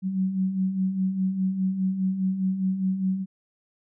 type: beating tone pair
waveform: sine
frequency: 185 / 189.9 Hz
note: F#3 / F#3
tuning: 0 / +45 cents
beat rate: 4.9 Hz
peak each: -31 / -23 dBFS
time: 0.02-3.26 s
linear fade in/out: 50 ms
effects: none